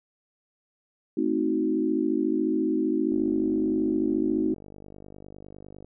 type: chord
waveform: sine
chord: A diminished seventh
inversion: none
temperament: equal with one note detuned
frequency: 220 / 261.6 / 315.3 / 370 Hz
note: A3 / C4 / Eb4 / Gb4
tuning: 0 / 0 / +23 / 0 cents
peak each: -31 / -28 / -25 / -29 dBFS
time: 1.17-4.54 s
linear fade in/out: 5 ms
type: click train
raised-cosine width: 2 ms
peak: -31 dBFS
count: 137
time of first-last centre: 3.12-5.845 s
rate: 49.9 Hz
effects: none